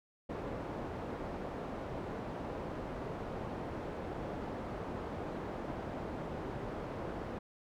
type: low-pass noise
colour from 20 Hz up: white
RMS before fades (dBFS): -41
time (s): 0.29-7.39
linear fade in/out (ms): 10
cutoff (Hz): 620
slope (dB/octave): 12
effects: none